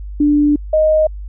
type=tone pair in turn; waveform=sine; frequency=293.7 / 622.3 Hz; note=D4 / D#5; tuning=0 / 0 cents; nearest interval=octave + minor second; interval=1300 cents; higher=second; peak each=-9 dBFS; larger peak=neither; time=0.2-0.56 / 0.73-1.07 s; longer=first; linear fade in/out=5 ms; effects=added 50 Hz sine -25 dBFS peak until 1.28 s